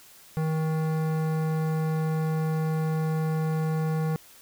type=tone with hard clipping; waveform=sine; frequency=158.1 Hz; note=D#3; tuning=28 cents sharp; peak=-26 dBFS; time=0.37-4.16 s; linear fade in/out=0 ms; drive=16 dB; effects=white hiss -52 dBFS RMS until 4.41 s